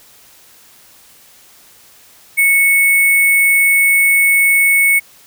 sine tone with sample-and-hold, 2209 Hz, C#7, 7 cents flat, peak -8 dBFS, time 2.37-5 s, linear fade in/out 20 ms, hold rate 11025 Hz, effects white hiss -45 dBFS RMS until 5.26 s

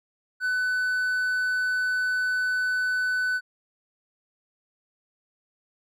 triangle tone, 1500 Hz, F#6, 23 cents sharp, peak -21 dBFS, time 0.4-3.41 s, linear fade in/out 50 ms, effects none

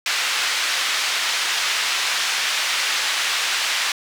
pink band-pass noise, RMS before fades -22 dBFS, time 0.06-3.92 s, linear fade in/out 2 ms, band 1700 to 5500 Hz, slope 12 dB/octave, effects none

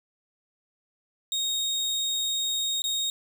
30% pulse tone with dropouts, 3729 Hz, A#7, in tune, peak -23 dBFS, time 1.32-3.1 s, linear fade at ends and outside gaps 1 ms, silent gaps 2.82-2.84 s, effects none

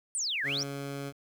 sine exponential two-way sweep, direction down then up, 9397 to 1568 to 5950 Hz, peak -29 dBFS, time 0.15-0.63 s, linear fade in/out 0 ms, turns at 0.44 s
15% pulse tone, 140 Hz, C#3, 18 cents sharp, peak -29 dBFS, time 0.43-1.13 s, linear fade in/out 50 ms
effects 10-bit

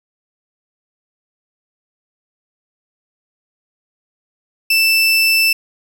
30% pulse tone, 2654 Hz, E7, 11 cents sharp, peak -8 dBFS, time 4.7-5.53 s, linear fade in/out 5 ms, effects none

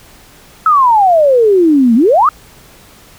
sine exponential two-way sweep, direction down then up, 1318.5 to 219.5 to 1318.5 Hz, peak -5 dBFS, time 0.66-2.29 s, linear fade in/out 2 ms, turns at 1.95 s, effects pink hiss -41 dBFS RMS until 3.18 s

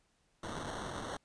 white noise with sample-and-hold, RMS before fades -41 dBFS, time 0.43-1.17 s, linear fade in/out 5 ms, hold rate 2450 Hz, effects pink hiss -74 dBFS RMS until 1.24 s + resampled to 22050 Hz

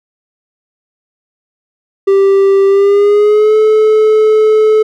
triangle tone with pitch glide, 392 to 432.4 Hz, G4 to A4, 0 to -30 cents, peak -3 dBFS, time 2.07-4.83 s, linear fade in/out 10 ms, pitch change +170 cents, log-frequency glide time 2.67-3.56 s, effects none

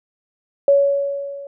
sine tone with level ramp, 561 Hz, C#5, 21 cents sharp, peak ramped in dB -8 to -31 dBFS, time 0.68-1.47 s, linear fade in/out 2 ms, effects none

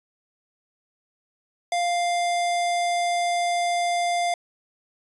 square tone, 698.5 Hz, F5, in tune, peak -22 dBFS, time 1.72-4.34 s, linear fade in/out 2 ms, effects resampled to 24000 Hz

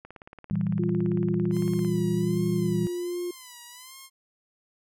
click train, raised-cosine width 0.5 ms, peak -29 dBFS, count 33, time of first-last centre 0.05-1.848 s, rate 17.8 Hz
sine chord, E diminished, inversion second, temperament equal, 116.54 / 164.81 / 196 Hz, Bb2 / E3 / G3, 0 / 0 / 0 cents, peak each -31 / -27 / -27 dBFS, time 0.51-2.87 s, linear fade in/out 0 ms
sine tone with pitch glide, 350 to 352.6 Hz, F4 to F4, +4 to +17 cents, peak -28 dBFS, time 0.79-3.31 s, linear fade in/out 5 ms, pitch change +13 cents, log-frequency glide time 0.95-1.78 s
5% pulse tone with vibrato, 1014 Hz, B5, 45 cents sharp, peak -32 dBFS, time 1.51-4.1 s, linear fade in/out 50 ms, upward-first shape sine, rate 1.3 Hz, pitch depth 98 cents each way
effects none

